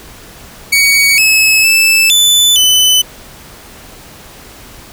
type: tone with pitch steps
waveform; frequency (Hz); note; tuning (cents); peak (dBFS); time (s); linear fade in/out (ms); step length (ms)
sawtooth; 2247 / 2585 / 2634 / 3499 / 3014; C#7 / E7 / E7 / A7 / F#7; +23 / -34 / -2 / -10 / +31; -3; 0.72-3.02; 10; 460
effects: pink hiss -35 dBFS RMS until 4.92 s